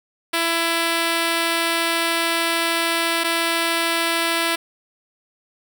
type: tone pair in turn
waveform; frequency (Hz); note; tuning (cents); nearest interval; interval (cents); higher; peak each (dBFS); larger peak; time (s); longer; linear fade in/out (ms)
5% pulse; 333.6 / 333.6; E4 / E4; +21 / +21; unison; 0; neither; -7; neither; 0.33-3.24 / 3.24-4.56; first; 10
effects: none